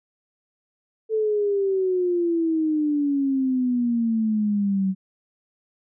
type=exponential sweep; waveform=sine; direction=down; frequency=443.5 to 187.9 Hz; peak=-19 dBFS; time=1.09-4.95 s; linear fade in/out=50 ms; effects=none